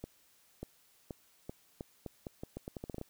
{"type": "accelerating click train", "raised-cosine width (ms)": 2, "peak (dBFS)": -27, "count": 16, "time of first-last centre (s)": [0.04, 3.014], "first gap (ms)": 590, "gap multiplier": 0.81, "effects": ["white hiss -67 dBFS RMS until 3.09 s"]}